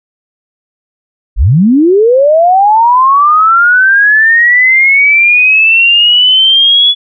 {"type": "linear sweep", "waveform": "sine", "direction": "up", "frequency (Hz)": [34.19, 3418], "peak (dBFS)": -3, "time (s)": [1.36, 6.95], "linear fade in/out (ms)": 50, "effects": []}